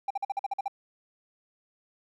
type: tone bursts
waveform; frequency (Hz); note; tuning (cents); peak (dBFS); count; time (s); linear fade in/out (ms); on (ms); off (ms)
triangle; 793; G5; +20; -24; 9; 0.08-0.681; 5; 25; 47
effects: tanh soft clip ceiling -20 dBFS